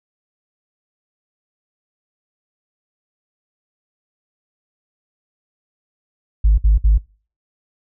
sine tone bursts, 51.91 Hz, G#1, in tune, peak -7 dBFS, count 3, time 6.44-6.98 s, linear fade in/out 10 ms, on 140 ms, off 60 ms, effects noise-tail reverb RT60 0.4 s tail -25 dB re dry + tanh soft clip ceiling -6 dBFS

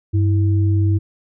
sine tone pair together, 98 / 325.6 Hz, G2 / E4, 0 / -21 cents, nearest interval octave + major sixth, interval 2079 cents, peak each -13 / -24 dBFS, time 0.13-0.99 s, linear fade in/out 20 ms, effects none

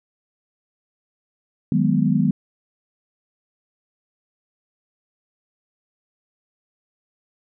sine chord, G# minor seventh, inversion second, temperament equal, 155.56 / 185 / 207.7 / 246.9 Hz, D#3 / F#3 / G#3 / B3, 0 / 0 / 0 / 0 cents, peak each -21 dBFS, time 1.72-2.31 s, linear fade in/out 2 ms, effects none

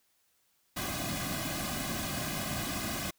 pink noise with comb filter, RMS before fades -35 dBFS, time 0.76-3.11 s, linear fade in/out 10 ms, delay 2.2 ms, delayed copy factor -0.95, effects white hiss -72 dBFS RMS until 3.18 s

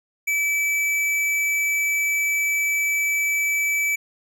sine tone with tanh clipping, 2305 Hz, D7, 33 cents flat, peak -21 dBFS, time 0.27-3.96 s, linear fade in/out 10 ms, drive 17 dB, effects none

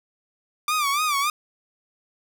sawtooth tone with vibrato, 1178 Hz, D6, 5 cents sharp, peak -17 dBFS, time 0.68-1.3 s, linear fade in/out 2 ms, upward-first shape sine, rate 3.5 Hz, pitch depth 110 cents each way, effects none

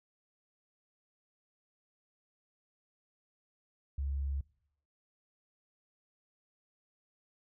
sine tone, 69.3 Hz, C#2, in tune, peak -32 dBFS, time 3.98-4.41 s, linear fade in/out 5 ms, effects noise-tail reverb RT60 0.8 s tail -23 dB re dry

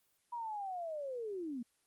sine linear sweep, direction down, 971 to 226 Hz, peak -38 dBFS, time 0.32-1.63 s, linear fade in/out 10 ms, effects white hiss -75 dBFS RMS until 1.86 s + Opus 24 kbps

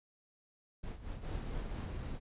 brown noise with tremolo, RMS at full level -40 dBFS, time 0.83-1.86 s, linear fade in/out 10 ms, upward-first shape sine, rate 4.4 Hz, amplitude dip 75%
brown noise, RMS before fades -41 dBFS, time 1.2-2.2 s, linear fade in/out 50 ms
effects resampled to 8000 Hz

